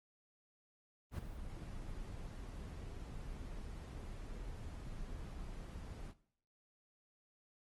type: noise with ADSR envelope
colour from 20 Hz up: brown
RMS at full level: -37 dBFS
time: 1.11-6.14 s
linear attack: 70 ms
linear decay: 11 ms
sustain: -10 dB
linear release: 49 ms
effects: noise-tail reverb RT60 0.6 s tail -17 dB re dry + Opus 24 kbps